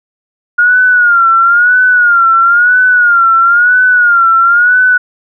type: tone with vibrato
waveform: sine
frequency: 1423 Hz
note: F6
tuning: 32 cents sharp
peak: -4 dBFS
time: 0.58-4.98 s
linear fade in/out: 10 ms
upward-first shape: sine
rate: 1 Hz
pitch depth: 95 cents each way
effects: none